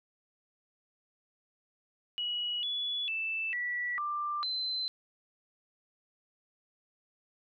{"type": "tone with pitch steps", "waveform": "sine", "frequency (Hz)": [2917, 3416, 2646, 1951, 1185, 4065], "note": ["F#7", "G#7", "E7", "B6", "D6", "B7"], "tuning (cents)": [-25, 48, 6, -22, 15, 49], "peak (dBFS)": -31, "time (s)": [2.18, 4.88], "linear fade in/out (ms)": 0, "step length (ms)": 450, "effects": []}